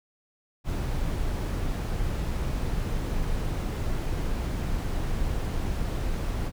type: noise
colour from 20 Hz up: brown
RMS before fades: -28 dBFS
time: 0.64-6.52 s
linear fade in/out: 50 ms
effects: none